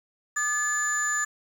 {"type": "tone cluster", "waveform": "sine", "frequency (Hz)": [1210, 1720, 7040], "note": ["D#6", "A6", "A8"], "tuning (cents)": [-49, -40, 0], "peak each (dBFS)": [-30, -25, -27], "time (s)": [0.36, 1.25], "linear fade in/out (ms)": 10, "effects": ["tanh soft clip ceiling -19 dBFS", "8-bit"]}